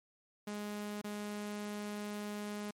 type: tone with dropouts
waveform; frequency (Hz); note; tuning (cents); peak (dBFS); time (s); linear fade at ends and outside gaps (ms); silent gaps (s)
sawtooth; 207.7; G#3; 0; -35; 0.47-2.71; 5; 1.015-1.042
effects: MP3 64 kbps